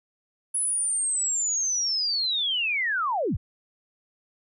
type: linear sweep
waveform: sine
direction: down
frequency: 10350 to 34.23 Hz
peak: -23 dBFS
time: 0.54-3.37 s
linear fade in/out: 10 ms
effects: none